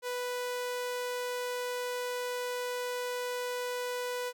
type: tone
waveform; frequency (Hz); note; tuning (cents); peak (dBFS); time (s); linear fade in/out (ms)
sawtooth; 493.9; B4; 0; -29; 0.02-4.33; 50
effects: none